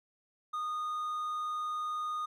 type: tone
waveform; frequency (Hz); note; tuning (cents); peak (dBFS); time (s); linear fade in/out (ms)
triangle; 1231; D#6; -19; -31; 0.53-2.26; 10
effects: none